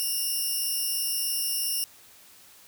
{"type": "tone pair together", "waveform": "5% pulse", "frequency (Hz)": [2839, 5359], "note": ["F7", "E8"], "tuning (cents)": [28, 28], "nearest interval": "major seventh", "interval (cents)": 1100, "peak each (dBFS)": -22, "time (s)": [0, 1.84], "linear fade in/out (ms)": 0, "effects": ["white hiss -53 dBFS RMS until 2.67 s"]}